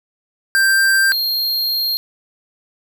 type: tone pair in turn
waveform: square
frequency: 1576 / 4221 Hz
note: G6 / C8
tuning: +9 / +14 cents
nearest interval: octave + perfect fourth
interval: 1705 cents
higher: second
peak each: -12 / -17 dBFS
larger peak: first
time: 0.55-1.12 / 1.12-1.97 s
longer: second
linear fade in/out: 0 ms
effects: none